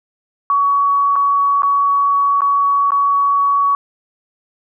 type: tone with dropouts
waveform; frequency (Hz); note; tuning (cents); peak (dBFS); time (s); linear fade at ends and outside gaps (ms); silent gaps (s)
sine; 1126; C#6; +27; -11; 0.5-3.75; 1; 1.157-1.162 / 1.621-1.632 / 2.407-2.418 / 2.906-2.919
effects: none